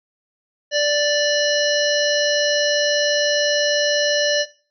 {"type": "harmonic tone with a mistuned harmonic", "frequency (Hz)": 587, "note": "D5", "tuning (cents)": -1, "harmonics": [1, 3, 5, 7, 9, 10], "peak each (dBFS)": [-18, -23, -25, -26, -28, -28], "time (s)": [0.71, 4.46], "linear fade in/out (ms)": 50, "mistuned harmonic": 10, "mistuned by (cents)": -19, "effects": ["noise-tail reverb RT60 0.4 s tail -18 dB re dry"]}